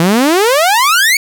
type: exponential sweep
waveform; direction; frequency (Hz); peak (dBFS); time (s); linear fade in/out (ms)
sawtooth; up; 160 to 2289; -4; 0-1.17; 2
effects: none